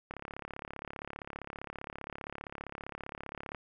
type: click train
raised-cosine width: 0.5 ms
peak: -25 dBFS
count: 122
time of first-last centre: 0.11-3.547 s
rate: 35.2 Hz
effects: none